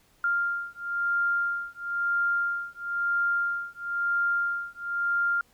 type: beating tone pair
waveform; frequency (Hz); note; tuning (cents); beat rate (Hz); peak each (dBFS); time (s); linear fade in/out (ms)
sine; 1396.9 / 1397.9; F6 / F6; 0 / +1; 1; -28; 0.24-5.41; 2
effects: pink hiss -63 dBFS RMS until 5.53 s